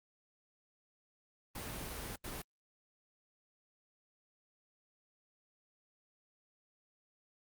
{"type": "noise bursts at uneven times", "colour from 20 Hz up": "pink", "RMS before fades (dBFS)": -43, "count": 2, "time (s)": [[1.55, 2.16], [2.24, 2.42]], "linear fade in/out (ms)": 5, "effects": ["Opus 32 kbps"]}